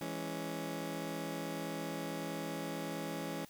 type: chord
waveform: 20% pulse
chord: C# minor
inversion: first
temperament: just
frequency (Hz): 166.31 / 207.9 / 277.2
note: E3 / G#3 / C#4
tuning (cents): +16 / +2 / 0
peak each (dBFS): -37 / -40 / -37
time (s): 0.01-3.45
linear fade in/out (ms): 2
effects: white hiss -60 dBFS RMS until 3.49 s